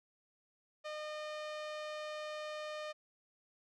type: tone with low-pass filter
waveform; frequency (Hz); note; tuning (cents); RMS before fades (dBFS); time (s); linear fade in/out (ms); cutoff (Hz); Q
sawtooth; 609; D#5; -37; -43; 0.84-2.93; 20; 4600; 0.87
effects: none